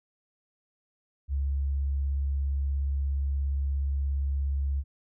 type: tone with vibrato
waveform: sine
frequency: 69.3 Hz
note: C#2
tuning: in tune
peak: -25 dBFS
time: 1.28-4.84 s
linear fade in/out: 50 ms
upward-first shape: sine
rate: 17 Hz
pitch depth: 13 cents each way
effects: none